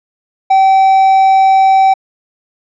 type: tone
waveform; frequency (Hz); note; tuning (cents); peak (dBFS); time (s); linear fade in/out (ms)
triangle; 770; G5; -31; -3; 0.5-1.94; 10
effects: resampled to 16000 Hz